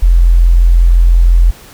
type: tone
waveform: sine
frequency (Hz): 42.89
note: F1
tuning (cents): -31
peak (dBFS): -3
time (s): 0.02-1.51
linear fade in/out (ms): 10
effects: pink hiss -37 dBFS RMS until 1.73 s